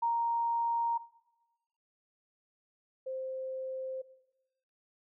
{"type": "tone pair in turn", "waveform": "sine", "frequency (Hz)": [932.3, 523.2], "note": ["A#5", "C5"], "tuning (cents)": [0, 0], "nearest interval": "minor seventh", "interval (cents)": 1000, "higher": "first", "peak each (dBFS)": [-27, -35], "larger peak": "first", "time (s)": [[0.02, 0.98], [3.06, 4.02]], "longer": "neither", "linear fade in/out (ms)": 10, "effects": ["noise-tail reverb RT60 1.0 s tail -18 dB re dry"]}